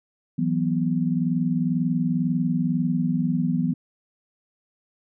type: chord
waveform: sine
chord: E suspended second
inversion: none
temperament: equal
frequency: 164.81 / 185 / 246.9 Hz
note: E3 / F#3 / B3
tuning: 0 / 0 / 0 cents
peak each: -24 / -26 / -24 dBFS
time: 0.38-3.74 s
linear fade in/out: 10 ms
effects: none